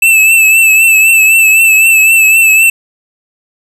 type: tone with vibrato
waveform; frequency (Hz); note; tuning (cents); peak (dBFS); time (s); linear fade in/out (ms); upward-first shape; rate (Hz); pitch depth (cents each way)
square; 2636; E7; -1; -4; 0.02-2.7; 5; triangle; 3.9; 48
effects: none